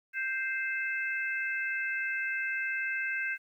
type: harmonic tone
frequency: 523.3 Hz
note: C5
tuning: in tune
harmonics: 3 / 4 / 5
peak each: -32 / -36 / -37 dBFS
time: 0.13-3.38 s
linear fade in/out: 50 ms
effects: 11-bit